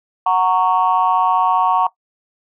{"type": "chord", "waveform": "sine", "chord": "F# major", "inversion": "none", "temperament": "just", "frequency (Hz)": [740, 925, 1110], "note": ["F#5", "A#5", "C#6"], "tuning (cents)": [0, -14, 2], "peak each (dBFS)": -16, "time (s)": [0.26, 1.87], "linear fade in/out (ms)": 5, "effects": ["noise-tail reverb RT60 0.1 s tail -17 dB re dry", "tanh soft clip ceiling -4 dBFS"]}